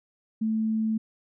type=tone; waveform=sine; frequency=220 Hz; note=A3; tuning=in tune; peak=-23 dBFS; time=0.41-0.98 s; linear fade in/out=10 ms; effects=none